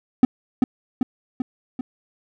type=tone with echo; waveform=triangle; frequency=253.7 Hz; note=B3; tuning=47 cents sharp; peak=-6 dBFS; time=0.23-0.25 s; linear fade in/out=2 ms; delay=390 ms; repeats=4; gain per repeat=-4 dB; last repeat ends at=1.81 s; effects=none